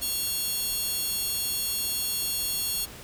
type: tone cluster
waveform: 10% pulse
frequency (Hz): 2753 / 3356 / 4360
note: F7 / G#7 / C#8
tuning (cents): -25 / +17 / -29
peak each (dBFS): -29 / -25 / -22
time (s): 0.01-2.86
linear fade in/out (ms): 20
effects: pink hiss -44 dBFS RMS until 3.03 s